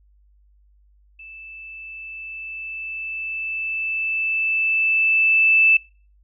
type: tone with level ramp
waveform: sine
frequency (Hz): 2637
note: E7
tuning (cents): 0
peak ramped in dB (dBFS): -38 to -11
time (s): 1.19-5.77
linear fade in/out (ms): 5
effects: noise-tail reverb RT60 0.4 s tail -26 dB re dry + added 50 Hz sine -53 dBFS peak until 6.23 s